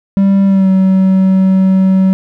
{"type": "tone with pitch glide", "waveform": "triangle", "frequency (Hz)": [196, 189.65], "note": ["G3", "F#3"], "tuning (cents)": [0, 43], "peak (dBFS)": -4, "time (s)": [0.17, 2.13], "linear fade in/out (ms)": 0, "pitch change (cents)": -57, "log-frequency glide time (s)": [0.46, 0.69], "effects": []}